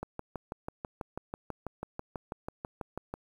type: click train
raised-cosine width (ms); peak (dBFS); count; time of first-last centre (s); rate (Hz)
1; -22; 20; 0.03-3.14; 6.11
effects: 9-bit